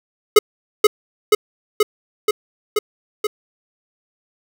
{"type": "tone with echo", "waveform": "square", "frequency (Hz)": 423.8, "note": "G#4", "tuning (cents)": 35, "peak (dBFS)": -5, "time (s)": [0.36, 0.39], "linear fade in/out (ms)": 5, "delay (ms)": 480, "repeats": 6, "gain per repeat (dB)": -2, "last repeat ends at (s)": 3.27, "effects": []}